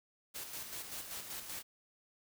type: noise with tremolo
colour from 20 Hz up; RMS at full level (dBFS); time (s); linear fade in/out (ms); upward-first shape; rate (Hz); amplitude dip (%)
white; -43; 0.34-1.63; 20; square; 5.2; 45
effects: none